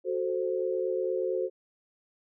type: chord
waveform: sine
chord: F# diminished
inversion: none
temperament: equal with one note detuned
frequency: 370 / 438.7 / 523.3 Hz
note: F#4 / A4 / C5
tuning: 0 / -5 / 0 cents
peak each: -30 / -33 / -31 dBFS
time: 0.04-1.5 s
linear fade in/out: 50 ms
effects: none